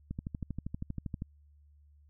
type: click train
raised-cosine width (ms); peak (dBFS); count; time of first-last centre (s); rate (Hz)
5; -24; 15; 0.11-1.221; 12.6
effects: added 73 Hz sine -58 dBFS peak until 2.09 s